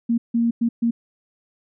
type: tone bursts at uneven times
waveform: sine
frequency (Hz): 233.1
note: A#3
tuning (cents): 0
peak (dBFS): -16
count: 4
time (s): 0.09-0.18 / 0.34-0.51 / 0.61-0.69 / 0.82-0.91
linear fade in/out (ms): 10
effects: none